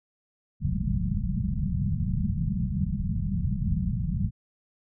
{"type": "low-pass noise", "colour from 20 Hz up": "white", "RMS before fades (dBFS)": -27, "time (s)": [0.6, 4.31], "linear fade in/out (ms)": 50, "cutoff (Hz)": 210, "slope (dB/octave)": 96, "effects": []}